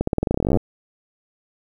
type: accelerating click train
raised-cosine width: 2 ms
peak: -6 dBFS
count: 21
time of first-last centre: 0.01-0.572 s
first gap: 64 ms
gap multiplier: 0.9
effects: 8-bit